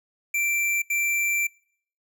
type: tone bursts at uneven times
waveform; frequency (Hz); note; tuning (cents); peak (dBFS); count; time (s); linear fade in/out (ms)
square; 2349; D7; 0; -23; 2; 0.34-0.82 / 0.9-1.47; 5
effects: noise-tail reverb RT60 0.6 s tail -24 dB re dry